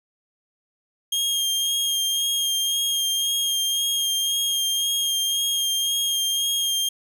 sawtooth tone with vibrato, 3227 Hz, G7, 50 cents sharp, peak -18 dBFS, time 1.12-6.89 s, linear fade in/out 5 ms, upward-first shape sine, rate 1.9 Hz, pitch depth 19 cents each way, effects none

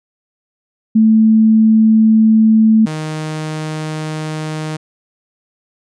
sine / sawtooth tone pair in turn, 220 / 155.56 Hz, A3 / D#3, 0 / 0 cents, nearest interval tritone, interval 600 cents, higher first, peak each -6 / -16 dBFS, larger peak first, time 0.95-2.86 / 2.86-4.77 s, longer neither, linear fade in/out 10 ms, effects resampled to 22050 Hz

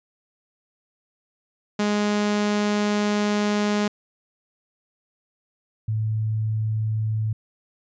sawtooth / sine tone pair in turn, 207.7 / 109.23 Hz, G#3 / A2, 0 / -12 cents, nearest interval major seventh, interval 1112 cents, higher first, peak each -16 / -21 dBFS, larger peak first, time 1.79-3.88 / 5.88-7.33 s, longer first, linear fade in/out 5 ms, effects resampled to 16000 Hz

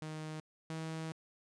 sawtooth tone pair in turn, 155.8 / 160.37 Hz, D#3 / E3, +3 / -47 cents, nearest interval minor second, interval 50 cents, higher second, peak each -37 / -35 dBFS, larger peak second, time 0.02-0.4 / 0.7-1.12 s, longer second, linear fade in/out 0 ms, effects resampled to 22050 Hz

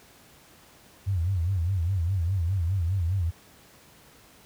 sine tone with vibrato, 90.1 Hz, F#2, 45 cents flat, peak -22 dBFS, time 1.06-3.31 s, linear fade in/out 20 ms, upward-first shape sine, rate 4.9 Hz, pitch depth 170 cents each way, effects pink hiss -54 dBFS RMS until 4.45 s + high-pass 60 Hz 12 dB/octave

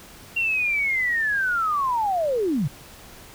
sine linear sweep, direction down, 2769 to 119.9 Hz, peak -20 dBFS, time 0.36-2.68 s, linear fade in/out 10 ms, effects pink hiss -45 dBFS RMS until 3.34 s

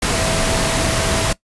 sine tone in noise, 654 Hz, E5, 14 cents flat, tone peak -24 dBFS, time 0.13-1.32 s, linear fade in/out 5 ms, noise pink, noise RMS -18 dBFS, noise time 0.02-1.33 s, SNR -9 dB, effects noise-tail reverb RT60 0.1 s tail -19 dB re dry + resampled to 24000 Hz

